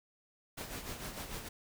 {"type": "noise with tremolo", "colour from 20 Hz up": "pink", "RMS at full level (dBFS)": -41, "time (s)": [0.57, 1.49], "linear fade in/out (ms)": 10, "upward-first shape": "sine", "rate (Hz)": 6.7, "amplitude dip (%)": 55, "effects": []}